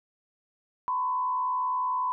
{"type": "tone with frequency modulation", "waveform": "sine", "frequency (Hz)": 1008, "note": "B5", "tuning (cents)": 35, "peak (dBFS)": -25, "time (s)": [0.88, 2.12], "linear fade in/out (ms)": 0, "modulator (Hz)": 70.8, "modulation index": 0.58, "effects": []}